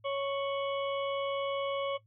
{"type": "harmonic tone with a mistuned harmonic", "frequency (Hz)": 554.4, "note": "C#5", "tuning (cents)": 0, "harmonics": [1, 2, 4, 5, 6], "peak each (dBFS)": [-31, -37, -43, -45, -47], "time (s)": [0.04, 1.98], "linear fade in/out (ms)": 20, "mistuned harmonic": 5, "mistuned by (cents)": 120, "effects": ["noise-tail reverb RT60 0.1 s tail -17 dB re dry", "added 108 Hz sine -62 dBFS peak until 2.06 s"]}